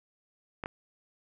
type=clicks; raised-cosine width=0.5 ms; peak=-20 dBFS; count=2; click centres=0.638 / 0.659 s; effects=none